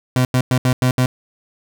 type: tone bursts at uneven times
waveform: 30% pulse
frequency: 126.9 Hz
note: B2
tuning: 47 cents sharp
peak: -10 dBFS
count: 6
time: 0.16-0.25 / 0.34-0.41 / 0.51-0.58 / 0.65-0.73 / 0.82-0.91 / 0.98-1.06 s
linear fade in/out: 2 ms
effects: none